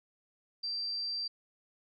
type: tone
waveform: sine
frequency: 4699 Hz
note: D8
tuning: in tune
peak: -33 dBFS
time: 0.63-1.28 s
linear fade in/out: 10 ms
effects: none